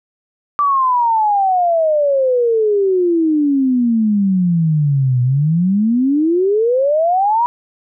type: exponential two-way sweep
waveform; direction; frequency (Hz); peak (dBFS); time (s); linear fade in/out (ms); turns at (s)
sine; down then up; 1175 to 122.1 to 979; -11; 0.59-7.46; 0; 5.22
effects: none